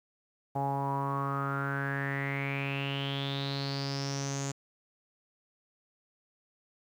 sawtooth tone with low-pass filter sweep, 138.59 Hz, C#3, in tune, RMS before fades -33 dBFS, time 0.55-4.52 s, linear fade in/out 10 ms, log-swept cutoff 790 to 7000 Hz, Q 8.8, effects 10-bit

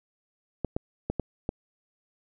clicks, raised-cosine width 2 ms, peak -14 dBFS, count 5, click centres 0.647 / 0.765 / 1.1 / 1.197 / 1.491 s, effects none

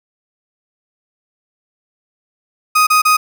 35% pulse tone bursts, 1249 Hz, D#6, 6 cents sharp, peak -7 dBFS, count 3, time 2.75-3.17 s, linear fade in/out 10 ms, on 120 ms, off 30 ms, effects none

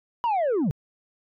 sine linear sweep, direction down, 981 to 123.47 Hz, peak -18 dBFS, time 0.24-0.71 s, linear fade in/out 0 ms, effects tanh soft clip ceiling -20 dBFS

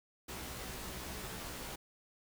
pink noise with comb filter, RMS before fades -44 dBFS, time 0.28-1.76 s, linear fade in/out 10 ms, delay 16 ms, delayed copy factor +0.65, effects none

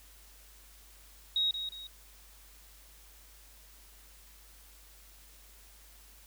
sine tone with echo, 3785 Hz, A#7, 26 cents sharp, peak -26 dBFS, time 1.36-1.51 s, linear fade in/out 2 ms, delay 180 ms, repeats 2, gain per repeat -8 dB, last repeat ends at 1.87 s, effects added 50 Hz sine -57 dBFS peak until 6.26 s + white hiss -58 dBFS RMS until 6.26 s

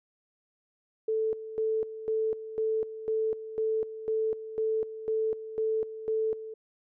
sine tone with tremolo, 440 Hz, A4, in tune, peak -25 dBFS, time 1.08-6.54 s, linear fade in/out 5 ms, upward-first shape square, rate 2 Hz, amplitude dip 75%, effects none

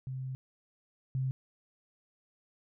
sine tone pair in turn, 130.81 / 131.41 Hz, C3 / C3, 0 / +8 cents, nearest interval unison, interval 8 cents, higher second, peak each -35 / -29 dBFS, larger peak second, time 0.07-0.35 / 1.15-1.31 s, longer first, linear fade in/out 0 ms, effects none

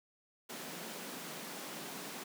pink high-pass noise, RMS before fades -45 dBFS, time 0.49-2.24 s, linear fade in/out 10 ms, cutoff 160 Hz, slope 48 dB/octave, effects none

